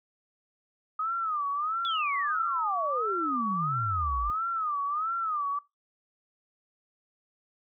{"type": "tone with vibrato", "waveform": "sine", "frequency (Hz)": 1241, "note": "D#6", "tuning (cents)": -5, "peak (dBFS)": -27, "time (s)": [0.99, 5.59], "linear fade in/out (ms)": 5, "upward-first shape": "sine", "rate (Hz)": 1.5, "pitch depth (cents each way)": 170}
{"type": "exponential sweep", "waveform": "sine", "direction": "down", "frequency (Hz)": [3520, 49.93], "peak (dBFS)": -31, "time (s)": [1.85, 4.3], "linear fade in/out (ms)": 0}
{"effects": ["noise-tail reverb RT60 0.2 s tail -21 dB re dry"]}